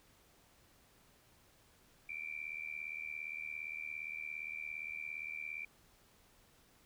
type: tone with amplitude modulation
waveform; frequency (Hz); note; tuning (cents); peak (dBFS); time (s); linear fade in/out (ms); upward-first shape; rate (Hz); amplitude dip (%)
sine; 2349; D7; 0; -37; 2.09-5.65; 5; sine; 77.4; 85
effects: pink hiss -67 dBFS RMS until 6.85 s